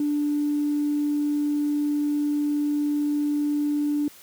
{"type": "tone with tanh clipping", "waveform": "triangle", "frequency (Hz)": 293.7, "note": "D4", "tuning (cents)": 0, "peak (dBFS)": -21, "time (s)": [0, 4.08], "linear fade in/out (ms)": 2, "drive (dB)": 4, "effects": ["white hiss -49 dBFS RMS until 4.22 s", "high-pass 60 Hz 12 dB/octave"]}